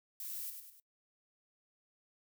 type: noise with echo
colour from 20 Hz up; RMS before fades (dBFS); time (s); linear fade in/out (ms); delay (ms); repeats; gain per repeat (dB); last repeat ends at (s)
violet; -43; 0.2-0.5; 2; 100; 3; -6; 0.8
effects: noise-tail reverb RT60 0.1 s tail -22 dB re dry